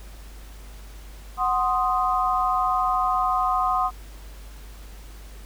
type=chord; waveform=sine; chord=C diminished; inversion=second; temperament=equal; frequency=740 / 1046.5 / 1244.5 Hz; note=Gb5 / C6 / Eb6; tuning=0 / 0 / 0 cents; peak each=-24 dBFS; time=1.37-3.91 s; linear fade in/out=50 ms; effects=added 50 Hz sine -39 dBFS peak until 5.45 s + pink hiss -49 dBFS RMS until 5.45 s